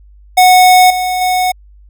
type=tone with level steps; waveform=square; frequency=735 Hz; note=F#5; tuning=12 cents flat; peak=-4 / -14 / -11 dBFS; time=0.37-1.52 s; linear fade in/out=10 ms; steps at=0.9 / 1.21 s; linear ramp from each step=5 ms; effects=added 50 Hz sine -38 dBFS peak until 1.89 s